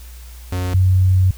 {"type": "tone pair in turn", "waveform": ["45% pulse", "sine"], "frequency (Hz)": [90.8, 93.14], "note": ["F#2", "F#2"], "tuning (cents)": [-32, 12], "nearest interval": "unison", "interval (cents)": 44, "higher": "second", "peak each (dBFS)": [-19, -10], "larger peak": "second", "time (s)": [[0.52, 0.74], [0.74, 1.31]], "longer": "second", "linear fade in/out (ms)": 5, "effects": ["added 60 Hz sine -34 dBFS peak until 1.37 s", "white hiss -45 dBFS RMS until 1.37 s"]}